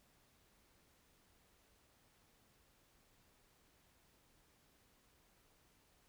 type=silence; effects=pink hiss -72 dBFS RMS until 6.08 s